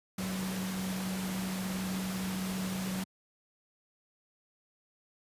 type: tone in noise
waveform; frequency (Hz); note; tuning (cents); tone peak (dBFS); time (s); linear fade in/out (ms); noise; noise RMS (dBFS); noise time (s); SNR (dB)
sine; 187.9; F#3; +27; -33; 0.18-3.04; 5; pink; -39; 0.18-3.04; +3
effects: high-pass 100 Hz 12 dB/octave + resampled to 32000 Hz